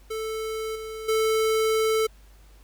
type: tone with level steps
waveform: square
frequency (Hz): 440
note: A4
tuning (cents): 0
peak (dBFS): -29 / -34 / -21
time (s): 0.1-2.07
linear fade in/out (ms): 10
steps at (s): 0.75 / 1.08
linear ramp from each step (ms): 10
effects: added 50 Hz sine -49 dBFS peak until 2.63 s + pink hiss -59 dBFS RMS until 2.63 s